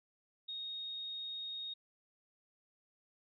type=tone; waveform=sine; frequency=3729 Hz; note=A#7; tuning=in tune; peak=-40 dBFS; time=0.48-1.74 s; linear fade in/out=10 ms; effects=none